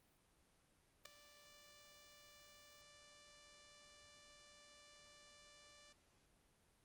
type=tone with ADSR envelope; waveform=5% pulse; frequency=587.3 Hz; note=D5; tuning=in tune; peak=-35 dBFS; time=1.05-5.93 s; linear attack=7 ms; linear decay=3 ms; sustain=-17 dB; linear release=8 ms; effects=pink hiss -75 dBFS RMS until 6.84 s + Opus 32 kbps